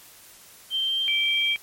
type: tone with pitch glide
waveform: sine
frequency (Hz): 3136 to 3207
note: G7 to G7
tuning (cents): 0 to +39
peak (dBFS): -22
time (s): 0.7-1.57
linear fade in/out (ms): 50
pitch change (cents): +39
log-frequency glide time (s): 0.83-1.45
type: tone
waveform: sine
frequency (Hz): 2326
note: D7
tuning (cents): -17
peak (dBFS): -24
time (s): 1.08-1.56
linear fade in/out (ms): 0
effects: white hiss -49 dBFS RMS until 1.62 s + MP3 64 kbps